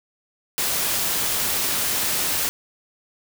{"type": "noise", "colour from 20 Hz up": "white", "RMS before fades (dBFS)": -23, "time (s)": [0.58, 2.49], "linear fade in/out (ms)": 0, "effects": []}